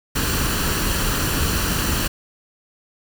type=noise with comb filter; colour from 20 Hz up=pink; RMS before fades=-21 dBFS; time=0.15-2.08 s; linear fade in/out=10 ms; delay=0.69 ms; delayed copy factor=+0.5; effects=none